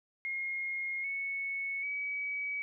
sine tone with pitch steps, 2145 / 2209 / 2275 Hz, C7 / C#7 / C#7, +42 / -7 / +44 cents, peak -33 dBFS, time 0.25-2.62 s, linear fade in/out 0 ms, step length 790 ms, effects none

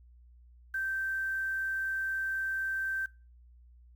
sine tone with quantisation, 1559 Hz, G6, 10 cents flat, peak -30 dBFS, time 0.74-3.06 s, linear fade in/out 5 ms, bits 9, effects noise-tail reverb RT60 0.3 s tail -22 dB re dry + added 60 Hz sine -54 dBFS peak until 3.95 s

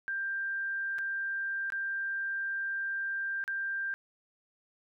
sine tone with dropouts, 1585 Hz, G6, 19 cents sharp, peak -31 dBFS, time 0.08-3.94 s, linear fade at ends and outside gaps 0 ms, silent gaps 0.984-0.988 / 1.702-1.722 / 3.44-3.478 s, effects none

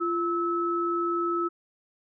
sine tone pair together, 344.1 / 1300 Hz, F4 / E6, -26 / -24 cents, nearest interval octave + major seventh, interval 2302 cents, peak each -27 dBFS, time 0-1.49 s, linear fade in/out 20 ms, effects none

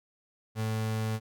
35% pulse tone, 110 Hz, A2, in tune, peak -27 dBFS, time 0.55-1.2 s, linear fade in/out 50 ms, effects none

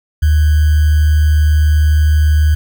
sine tone with sample-and-hold, 76.1 Hz, D#2, 38 cents flat, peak -7 dBFS, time 0.22-2.55 s, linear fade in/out 10 ms, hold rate 1575 Hz, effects none

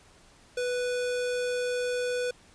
square tone, 493.9 Hz, B4, in tune, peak -28 dBFS, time 0.57-2.31 s, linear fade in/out 5 ms, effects pink hiss -57 dBFS RMS until 2.54 s + resampled to 22050 Hz

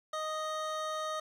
square tone pair together, 623.3 / 1244.5 Hz, D#5 / D#6, +3 / 0 cents, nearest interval octave, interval 1197 cents, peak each -38 / -37 dBFS, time 0.13-1.2 s, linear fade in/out 5 ms, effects low-pass 7000 Hz 12 dB/octave + 10-bit

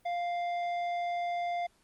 sine tone with tanh clipping, 698.5 Hz, F5, in tune, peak -32 dBFS, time 0.05-1.67 s, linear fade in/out 10 ms, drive 10 dB, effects pink hiss -68 dBFS RMS until 1.83 s + Opus 32 kbps

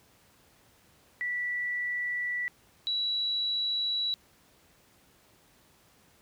sine tone pair in turn, 1959 / 3918 Hz, B6 / B7, -15 / -15 cents, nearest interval octave, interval 1200 cents, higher second, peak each -29 / -27 dBFS, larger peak second, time 1.21-2.48 / 2.87-4.14 s, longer neither, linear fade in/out 0 ms, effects pink hiss -62 dBFS RMS until 6.21 s + high-pass 60 Hz 12 dB/octave

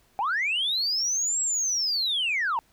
sine linear two-way sweep, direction up then down, 748 to 7720 to 852 Hz, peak -22 dBFS, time 0.19-2.59 s, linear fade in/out 0 ms, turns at 1.41 s, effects tanh soft clip ceiling -20 dBFS + pink hiss -63 dBFS RMS until 2.72 s

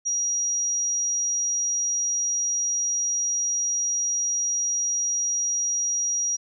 sine tone, 5740 Hz, F8, 47 cents sharp, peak -22 dBFS, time 0.05-6.37 s, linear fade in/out 20 ms, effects none

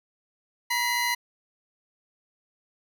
25% pulse tone pair together, 960.4 / 2035 Hz, B5 / C7, -49 / -49 cents, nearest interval octave + minor second, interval 1300 cents, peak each -23 dBFS, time 0.7-1.15 s, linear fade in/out 10 ms, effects none

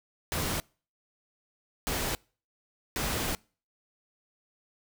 pink noise bursts at uneven times, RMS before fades -31 dBFS, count 3, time 0.32-0.6 / 1.87-2.15 / 2.96-3.35 s, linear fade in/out 0 ms, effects noise-tail reverb RT60 0.4 s tail -26 dB re dry

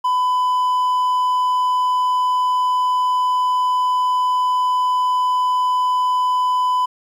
triangle tone, 1002 Hz, B5, 25 cents sharp, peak -13 dBFS, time 0.04-6.86 s, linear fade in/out 10 ms, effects 9-bit

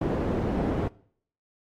white low-pass noise, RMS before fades -27 dBFS, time 0.01-0.88 s, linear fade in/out 5 ms, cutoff 390 Hz, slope 12 dB/octave, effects noise-tail reverb RT60 0.6 s tail -22 dB re dry + AAC 48 kbps

